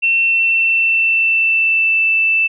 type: tone with pitch glide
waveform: sine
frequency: 2700 to 2651 Hz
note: E7 to E7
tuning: +41 to +9 cents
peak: -11 dBFS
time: 0.02-2.48 s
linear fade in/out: 20 ms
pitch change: -32 cents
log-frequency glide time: 0.25-2.02 s
effects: none